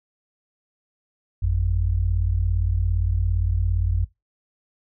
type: tone pair together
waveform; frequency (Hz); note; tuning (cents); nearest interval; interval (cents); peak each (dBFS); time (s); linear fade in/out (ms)
sine; 51.31 / 88.8; G#1 / F2; -20 / +29; major sixth; 949; -21; 1.42-4.05; 10
effects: noise-tail reverb RT60 0.2 s tail -21 dB re dry